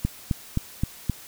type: click train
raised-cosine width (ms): 5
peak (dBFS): -10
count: 5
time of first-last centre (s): 0.05-1.097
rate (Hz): 3.82
effects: white hiss -45 dBFS RMS until 1.27 s